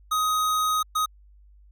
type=tone bursts at uneven times; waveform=square; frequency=1255 Hz; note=D#6; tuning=15 cents sharp; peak=-22 dBFS; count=2; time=0.11-0.83 / 0.95-1.06 s; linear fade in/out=10 ms; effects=added 50 Hz sine -50 dBFS peak until 1.71 s